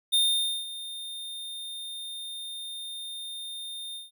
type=tone with ADSR envelope; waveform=square; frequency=3635 Hz; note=A#7; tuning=44 cents flat; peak=-20 dBFS; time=0.12-4.11 s; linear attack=21 ms; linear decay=510 ms; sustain=-16 dB; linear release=160 ms; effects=none